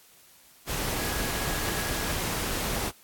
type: tone in noise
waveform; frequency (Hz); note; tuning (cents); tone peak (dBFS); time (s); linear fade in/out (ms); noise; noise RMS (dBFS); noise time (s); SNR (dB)
sine; 1661.2; G#6; 0; -40; 0.92-2.17; 50; pink; -30; 0.66-2.92; -13
effects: white hiss -56 dBFS RMS until 3.03 s + AAC 64 kbps